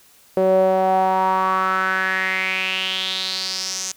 sawtooth tone with band-pass filter sweep, 188.3 Hz, F#3, 31 cents sharp, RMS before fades -20 dBFS, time 0.37-3.92 s, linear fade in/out 2 ms, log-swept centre 490 to 6500 Hz, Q 5.1, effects white hiss -52 dBFS RMS until 3.96 s

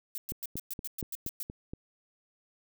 violet noise bursts, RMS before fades -37 dBFS, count 10, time 0.15-1.43 s, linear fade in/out 0 ms, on 29 ms, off 110 ms
click train, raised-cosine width 3 ms, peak -26 dBFS, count 7, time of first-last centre 0.32-1.735 s, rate 4.24 Hz
effects none

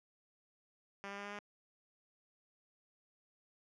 5% pulse tone with pitch steps, 198.6 / 200.3 / 202.1 / 203.8 / 205.6 Hz, G3 / G3 / G#3 / G#3 / G#3, +23 / +38 / -47 / -32 / -17 cents, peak -32 dBFS, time 1.04-1.39 s, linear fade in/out 0 ms, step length 70 ms, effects low-pass 4000 Hz 12 dB/octave

